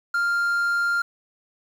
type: tone with quantisation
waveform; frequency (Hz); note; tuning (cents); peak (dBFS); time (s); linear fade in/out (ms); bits
triangle; 1396.9; F6; 0; -18; 0.14-1.02; 5; 8
effects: none